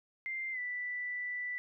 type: tone with pitch glide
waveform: sine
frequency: 2093 to 1975.5 Hz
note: C7 to B6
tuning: 0 to 0 cents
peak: -35 dBFS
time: 0.26-1.58 s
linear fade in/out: 0 ms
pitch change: -100 cents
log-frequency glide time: 0.52-0.59 s
effects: none